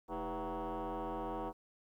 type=tone with frequency modulation; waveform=sine; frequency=220 Hz; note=A3; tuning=in tune; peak=-35 dBFS; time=0.08-1.53 s; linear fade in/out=50 ms; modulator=179 Hz; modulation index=4.8; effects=tanh soft clip ceiling -35 dBFS + 12-bit